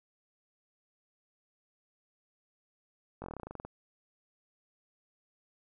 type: slowing click train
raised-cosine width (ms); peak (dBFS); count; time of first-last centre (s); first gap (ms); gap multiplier
1; -27; 14; 3.22-3.65; 20; 1.08
effects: none